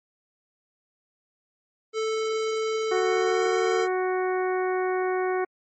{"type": "tone with pitch glide", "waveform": "square", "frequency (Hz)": [440, 448.7], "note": ["A4", "A4"], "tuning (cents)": [0, 34], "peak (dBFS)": -25, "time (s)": [1.93, 3.88], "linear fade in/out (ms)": 50, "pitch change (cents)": 34, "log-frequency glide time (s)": [2.88, 3.44]}
{"type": "harmonic tone", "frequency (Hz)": 370, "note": "F#4", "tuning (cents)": 0, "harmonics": [1, 2, 3, 4, 5, 6], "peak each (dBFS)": [-24, -30, -34, -36, -38, -40], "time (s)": [2.91, 5.45], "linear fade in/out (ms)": 10}
{"effects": ["MP3 32 kbps"]}